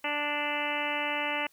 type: harmonic tone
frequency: 293.7 Hz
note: D4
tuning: in tune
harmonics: 1 / 2 / 3 / 4 / 5 / 6 / 7 / 8 / 9 / 10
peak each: -40 / -37 / -35 / -40 / -40 / -40 / -35 / -40 / -35 / -39 dBFS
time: 0.04-1.47 s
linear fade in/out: 5 ms
effects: white hiss -65 dBFS RMS until 1.52 s